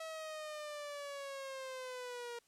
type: linear sweep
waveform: sawtooth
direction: down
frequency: 647 to 471.2 Hz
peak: -39 dBFS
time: 0-2.39 s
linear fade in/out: 5 ms
effects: white hiss -72 dBFS RMS until 2.47 s + low-pass 10000 Hz 12 dB/octave